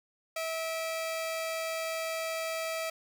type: tone pair together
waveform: sawtooth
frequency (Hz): 648.4 / 2349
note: E5 / D7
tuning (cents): -29 / 0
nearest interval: octave + minor seventh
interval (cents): 2229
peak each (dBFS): -29 / -37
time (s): 0.36-2.9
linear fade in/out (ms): 5
effects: none